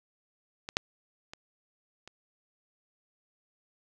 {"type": "clicks", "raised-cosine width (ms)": 0.2, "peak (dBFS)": [-20, -8, -25, -29], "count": 4, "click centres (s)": [0.689, 0.769, 1.335, 2.076], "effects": []}